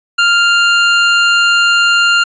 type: tone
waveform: 25% pulse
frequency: 1396.9 Hz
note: F6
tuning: in tune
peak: -4 dBFS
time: 0.18-2.24 s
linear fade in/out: 10 ms
effects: resampled to 16000 Hz